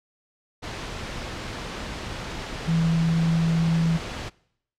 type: tone in noise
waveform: sine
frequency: 164.81 Hz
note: E3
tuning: in tune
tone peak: -19 dBFS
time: 2.67-3.98 s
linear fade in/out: 20 ms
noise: pink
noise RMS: -33 dBFS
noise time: 0.62-4.3 s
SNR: +11 dB
effects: noise-tail reverb RT60 0.7 s tail -23 dB re dry + low-pass 5000 Hz 12 dB/octave